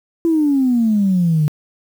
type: exponential sweep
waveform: sine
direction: down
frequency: 338.4 to 146.83 Hz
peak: -11 dBFS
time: 0.25-1.48 s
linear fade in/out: 0 ms
effects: tanh soft clip ceiling -7 dBFS + 7-bit